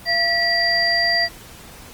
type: tone cluster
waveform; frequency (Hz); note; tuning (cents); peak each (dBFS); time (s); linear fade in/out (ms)
sine; 685 / 1940 / 4736; F5 / B6 / D8; -34 / -31 / +14; -23 / -19 / -19; 0.05-1.29; 50
effects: pink hiss -41 dBFS RMS until 1.93 s + Opus 24 kbps